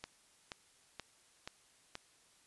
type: click train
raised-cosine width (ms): 0.2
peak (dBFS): -25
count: 5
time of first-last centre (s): 0.04-1.954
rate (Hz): 2.09
effects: white hiss -67 dBFS RMS until 2.46 s + resampled to 24000 Hz